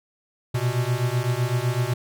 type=beating tone pair; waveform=square; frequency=119.2 / 127.1 Hz; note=A#2 / C3; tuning=+39 / -50 cents; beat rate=7.9 Hz; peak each=-25 dBFS; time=0.54-1.94 s; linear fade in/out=10 ms; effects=none